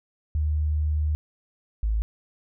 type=tone pair in turn; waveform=sine; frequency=76 / 54.04 Hz; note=D#2 / A1; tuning=-40 / -30 cents; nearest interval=tritone; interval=590 cents; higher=first; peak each=-21 dBFS; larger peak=neither; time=0.35-1.15 / 1.83-2.02 s; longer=first; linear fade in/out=0 ms; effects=none